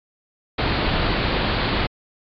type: low-pass noise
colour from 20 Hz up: pink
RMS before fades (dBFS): -21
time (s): 0.58-1.87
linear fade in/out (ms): 10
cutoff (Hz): 4600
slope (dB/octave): 96
effects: MP3 64 kbps